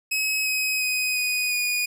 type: tone with pitch steps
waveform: sawtooth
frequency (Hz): 2558 / 2533 / 2508 / 2484 / 2459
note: D#7 / D#7 / D#7 / D#7 / D#7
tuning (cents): +47 / +30 / +13 / -3 / -21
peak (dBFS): -19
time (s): 0.11-1.86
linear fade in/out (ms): 10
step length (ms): 350
effects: none